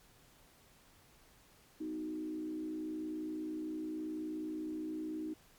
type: tone with frequency modulation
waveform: sine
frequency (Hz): 311.1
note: D#4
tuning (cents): 0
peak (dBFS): -37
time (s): 1.8-5.34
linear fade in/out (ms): 10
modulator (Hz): 59.1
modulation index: 0.65
effects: pink hiss -64 dBFS RMS until 5.58 s + MP3 96 kbps